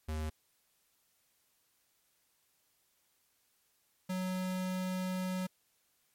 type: tone pair in turn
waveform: square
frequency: 77.78 / 184.99 Hz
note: D#2 / F#3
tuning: 0 / 0 cents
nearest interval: octave + minor third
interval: 1500 cents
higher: second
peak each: -35 / -34 dBFS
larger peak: second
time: 0.08-0.3 / 4.09-5.47 s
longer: second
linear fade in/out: 10 ms
effects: white hiss -74 dBFS RMS until 6.14 s + MP3 64 kbps